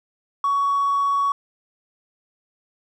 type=tone with hard clipping; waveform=sine; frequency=1121 Hz; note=C#6; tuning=19 cents sharp; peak=-18 dBFS; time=0.44-1.32 s; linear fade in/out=2 ms; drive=1 dB; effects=none